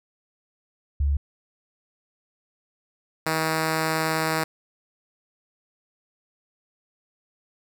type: tone pair in turn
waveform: sine / 5% pulse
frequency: 71 / 159.39 Hz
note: C#2 / D#3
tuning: +42 / +42 cents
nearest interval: octave + major second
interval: 1400 cents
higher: second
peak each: -19 / -11 dBFS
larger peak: second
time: 1-1.17 / 3.26-4.44 s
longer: second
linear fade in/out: 5 ms
effects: none